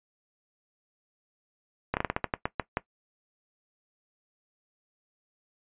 slowing click train, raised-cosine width 0.5 ms, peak -11 dBFS, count 11, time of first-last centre 1.94-2.771 s, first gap 29 ms, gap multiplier 1.22, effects noise-tail reverb RT60 0.1 s tail -17 dB re dry + resampled to 8000 Hz

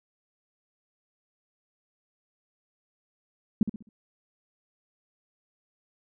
sine tone with echo, 214 Hz, A3, 48 cents flat, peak -16 dBFS, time 3.61-3.63 s, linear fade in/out 2 ms, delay 65 ms, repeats 4, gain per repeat -9 dB, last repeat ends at 3.89 s, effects none

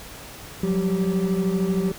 triangle tone cluster, 179.7 / 192.7 / 388.9 Hz, F3 / G3 / G4, +50 / -29 / -14 cents, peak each -20 / -23 / -23 dBFS, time 0.63-1.92 s, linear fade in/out 5 ms, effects tanh soft clip ceiling -12 dBFS + pink hiss -40 dBFS RMS until 1.98 s

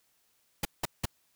pink noise bursts, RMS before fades -29 dBFS, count 3, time 0.63-1.056 s, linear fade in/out 5 ms, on 22 ms, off 180 ms, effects white hiss -71 dBFS RMS until 1.35 s

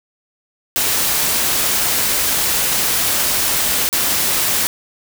white noise with dropouts, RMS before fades -17 dBFS, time 0.76-4.67 s, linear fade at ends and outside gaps 0 ms, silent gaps 3.89-3.928 s, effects none

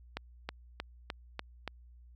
accelerating click train, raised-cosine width 0.3 ms, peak -20 dBFS, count 6, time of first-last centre 0.17-1.677 s, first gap 320 ms, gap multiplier 0.97, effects added 60 Hz sine -53 dBFS peak until 2.15 s

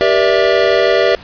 square chord, E half-diminished seventh, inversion first, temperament equal with one note detuned, 392 / 478.2 / 587.3 / 659.3 Hz, G4 / Bb4 / D5 / E5, 0 / +44 / 0 / 0 cents, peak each -16 dBFS, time 0.01-1.15 s, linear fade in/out 0 ms, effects pink hiss -36 dBFS RMS until 1.23 s + resampled to 11025 Hz

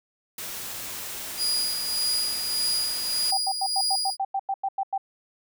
white noise, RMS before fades -35 dBFS, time 0.38-3.31 s, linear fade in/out 2 ms
35% pulse tone with tremolo, 4888 Hz, D#8, 32 cents flat, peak -21 dBFS, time 1.37-4.17 s, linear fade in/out 50 ms, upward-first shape sine, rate 1.7 Hz, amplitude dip 50%
sine tone bursts, 781 Hz, G5, 7 cents flat, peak -23 dBFS, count 12, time 3.32-4.979 s, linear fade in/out 5 ms, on 53 ms, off 93 ms
effects none

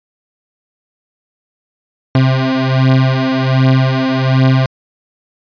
30% pulse beating tone pair, 130.81 / 132.11 Hz, C3 / C3, 0 / +17 cents, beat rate 1.3 Hz, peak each -10 dBFS, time 2.15-4.66 s, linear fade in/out 2 ms, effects resampled to 11025 Hz

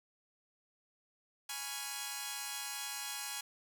5% pulse chord, C# dominant seventh, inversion second, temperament equal, 830.6 / 987.8 / 1108.7 / 1396.9 Hz, G#5 / B5 / C#6 / E#6, 0 / 0 / 0 / 0 cents, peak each -30 / -35 / -35 / -35 dBFS, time 1.49-3.41 s, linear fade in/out 5 ms, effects none

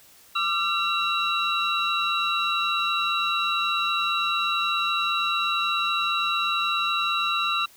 sine tone cluster, 1187 / 1356 / 2737 / 3904 Hz, D6 / E6 / F7 / B7, +18 / +49 / -36 / -21 cents, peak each -27 dBFS, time 0.35-7.66 s, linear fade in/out 10 ms, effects tanh soft clip ceiling -13 dBFS + white hiss -53 dBFS RMS until 7.76 s

